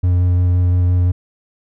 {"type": "tone with vibrato", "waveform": "triangle", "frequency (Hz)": 89.4, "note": "F2", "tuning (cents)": 41, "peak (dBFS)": -9, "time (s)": [0.03, 1.12], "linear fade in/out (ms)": 10, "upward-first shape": "square", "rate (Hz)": 5.8, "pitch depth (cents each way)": 11, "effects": []}